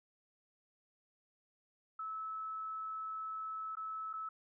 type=tone with dropouts; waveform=sine; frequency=1302 Hz; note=E6; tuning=22 cents flat; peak=-39 dBFS; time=1.99-4.29 s; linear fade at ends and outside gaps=5 ms; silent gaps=3.754-3.769 / 4.131-4.136 s; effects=none